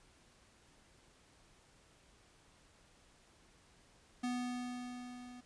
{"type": "tone with level ramp", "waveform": "square", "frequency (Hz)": 246.9, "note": "B3", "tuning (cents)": 0, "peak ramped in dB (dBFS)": [-35, -51], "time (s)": [4.23, 5.41], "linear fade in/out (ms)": 10, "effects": ["pink hiss -66 dBFS RMS until 5.45 s", "resampled to 22050 Hz"]}